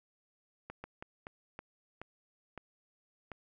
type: slowing click train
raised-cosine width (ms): 0.5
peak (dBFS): -28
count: 8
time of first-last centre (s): 0.7-3.317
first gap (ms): 140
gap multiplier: 1.32
effects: none